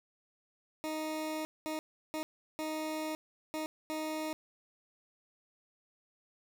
20% pulse tone bursts at uneven times, 311.6 Hz, D#4, 3 cents sharp, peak -30 dBFS, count 6, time 0.84-1.45 / 1.66-1.79 / 2.14-2.23 / 2.59-3.15 / 3.54-3.66 / 3.9-4.33 s, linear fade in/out 0 ms, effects none

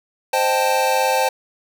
square chord, A half-diminished seventh, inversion first, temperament equal, 523.3 / 622.3 / 784 / 880 Hz, C5 / Eb5 / G5 / A5, 0 / 0 / 0 / 0 cents, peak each -21 / -27 / -22 / -21 dBFS, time 0.33-1.29 s, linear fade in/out 5 ms, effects none

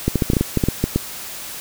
clicks, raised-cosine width 3 ms, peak -3 dBFS, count 12, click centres 0.08 / 0.157 / 0.222 / 0.301 / 0.334 / 0.368 / 0.41 / 0.573 / 0.638 / 0.686 / 0.84 / 0.96 s, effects white hiss -32 dBFS RMS until 1.6 s

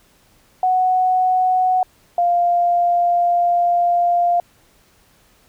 sine tone pair in turn, 740 / 698.5 Hz, F#5 / F5, 0 / 0 cents, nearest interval minor second, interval 100 cents, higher first, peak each -13 dBFS, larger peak neither, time 0.63-1.83 / 2.18-4.4 s, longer second, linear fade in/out 2 ms, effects pink hiss -55 dBFS RMS until 5.48 s

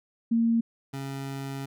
sine / 25% pulse tone pair in turn, 230 / 136.76 Hz, A#3 / C#3, -23 / -23 cents, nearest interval major sixth, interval 900 cents, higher first, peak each -20 / -29 dBFS, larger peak first, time 0.31-0.61 / 0.93-1.66 s, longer second, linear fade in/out 10 ms, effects none

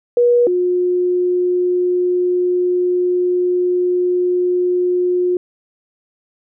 sine tone pair in turn, 482.2 / 359 Hz, B4 / F4, -41 / +48 cents, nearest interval perfect fourth, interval 511 cents, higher first, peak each -9 / -13 dBFS, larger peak first, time 0.17-0.47 / 0.47-5.37 s, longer second, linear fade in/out 2 ms, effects none

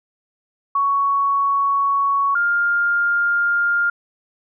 sine tone pair in turn, 1115 / 1404.8 Hz, C#6 / F6, +10 / +10 cents, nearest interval major third, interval 400 cents, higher second, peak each -15 dBFS, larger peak neither, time 0.75-2.35 / 2.35-3.9 s, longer first, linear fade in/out 5 ms, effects none

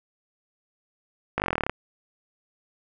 slowing click train, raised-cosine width 0.5 ms, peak -9 dBFS, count 14, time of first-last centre 1.38-1.696 s, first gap 19 ms, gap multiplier 1.04, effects none

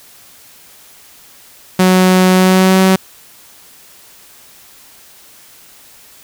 sawtooth tone with pitch glide, 185 to 189 Hz, F#3 to F#3, 0 to +37 cents, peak -3 dBFS, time 1.79-2.96 s, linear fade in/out 5 ms, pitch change +37 cents, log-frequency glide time 2.32-2.8 s, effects white hiss -42 dBFS RMS until 6.23 s

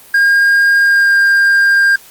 triangle tone with pitch glide, 1617 to 1601.2 Hz, G#6 to G6, -47 to +36 cents, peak -5 dBFS, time 0.14-1.96 s, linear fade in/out 5 ms, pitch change -17 cents, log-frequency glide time 0.78-1.2 s, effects white hiss -40 dBFS RMS until 2.1 s + Opus 32 kbps

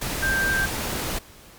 sine tone in noise, 1576 Hz, G6, 9 cents sharp, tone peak -21 dBFS, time 0.22-0.66 s, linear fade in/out 10 ms, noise pink, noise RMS -28 dBFS, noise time 0.01-1.19 s, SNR +4 dB, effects pink hiss -48 dBFS RMS until 1.58 s + Opus 48 kbps

